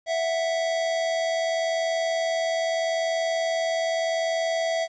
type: tone pair together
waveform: square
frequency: 660 / 740.8 Hz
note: E5 / F#5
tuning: +2 / +2 cents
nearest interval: major second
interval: 200 cents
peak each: -24 / -34 dBFS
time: 0.06-4.88 s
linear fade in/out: 50 ms
effects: resampled to 16000 Hz + 10-bit